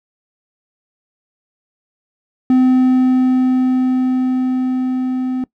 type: tone with level ramp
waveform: triangle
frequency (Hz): 256.2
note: C4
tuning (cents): -36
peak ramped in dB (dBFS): -6 to -15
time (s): 2.5-5.44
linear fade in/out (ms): 2
effects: noise-tail reverb RT60 0.1 s tail -21 dB re dry